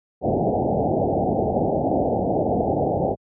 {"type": "low-pass noise", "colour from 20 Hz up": "white", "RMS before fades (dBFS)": -21, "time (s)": [0.21, 3.16], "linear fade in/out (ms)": 50, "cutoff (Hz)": 800, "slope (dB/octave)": 96, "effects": ["high-pass 80 Hz 12 dB/octave"]}